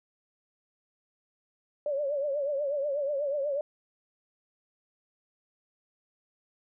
sine tone with vibrato, 570 Hz, C#5, 48 cents sharp, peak -27 dBFS, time 1.86-3.61 s, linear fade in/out 2 ms, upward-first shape triangle, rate 8.2 Hz, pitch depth 110 cents each way, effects none

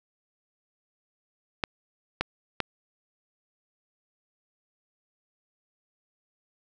clicks, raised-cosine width 0.3 ms, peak -9 dBFS, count 3, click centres 1.638 / 2.21 / 2.603 s, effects none

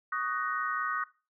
sine chord, D# minor seventh, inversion third, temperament just, 1120.1 / 1244.5 / 1493.4 / 1866.8 Hz, C#6 / D#6 / F#6 / A#6, +18 / 0 / +16 / +2 cents, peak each -36 / -33 / -34 / -38 dBFS, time 0.12-1.04 s, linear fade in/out 5 ms, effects noise-tail reverb RT60 0.3 s tail -18 dB re dry

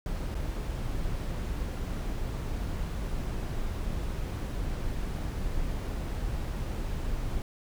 brown noise with dropouts, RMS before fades -32 dBFS, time 0.06-7.42 s, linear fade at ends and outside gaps 1 ms, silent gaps 0.344-0.351 s, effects none

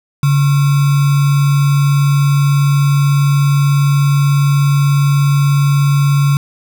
sine tone with sample-and-hold, 141.7 Hz, C#3, 38 cents sharp, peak -8 dBFS, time 0.23-6.37 s, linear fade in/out 2 ms, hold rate 1225 Hz, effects none

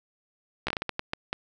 slowing click train, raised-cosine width 0.3 ms, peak -12 dBFS, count 10, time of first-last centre 0.67-1.329 s, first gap 14 ms, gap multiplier 1.39, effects none

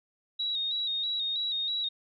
sine tone with vibrato, 3798 Hz, A#7, 32 cents sharp, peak -28 dBFS, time 0.39-1.89 s, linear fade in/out 10 ms, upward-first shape square, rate 3.1 Hz, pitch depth 42 cents each way, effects none

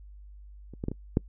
clicks, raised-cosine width 3 ms, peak -30 / -19 / -16 / -21 / -9 dBFS, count 5, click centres 0.737 / 0.839 / 0.884 / 0.916 / 1.171 s, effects noise-tail reverb RT60 0.1 s tail -26 dB re dry + added 50 Hz sine -45 dBFS peak until 1.28 s

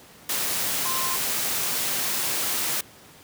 sine tone in noise, 1046.5 Hz, C6, in tune, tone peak -30 dBFS, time 0.85-1.16 s, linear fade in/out 5 ms, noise white, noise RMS -26 dBFS, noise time 0.29-2.81 s, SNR -7 dB, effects pink hiss -49 dBFS RMS until 3.23 s + high-pass 100 Hz 12 dB/octave

